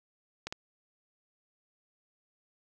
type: clicks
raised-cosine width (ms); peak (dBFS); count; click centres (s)
0.2; -19; 2; 0.47 / 0.525
effects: none